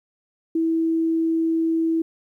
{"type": "tone", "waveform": "sine", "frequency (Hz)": 326.4, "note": "E4", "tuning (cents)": -17, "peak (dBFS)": -18, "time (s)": [0.55, 2.02], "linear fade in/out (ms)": 5, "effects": ["10-bit"]}